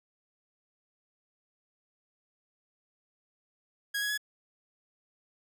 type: tone with pitch steps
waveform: sawtooth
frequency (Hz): 1649 / 1670.1 / 1691.4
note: G#6 / G#6 / G#6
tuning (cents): -13 / +9 / +31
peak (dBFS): -26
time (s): 3.94-4.177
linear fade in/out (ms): 10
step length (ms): 79
effects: none